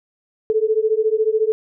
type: beating tone pair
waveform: sine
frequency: 430 / 444 Hz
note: A4 / A4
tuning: -40 / +16 cents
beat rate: 14 Hz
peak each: -18 dBFS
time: 0.5-1.52 s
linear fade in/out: 0 ms
effects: none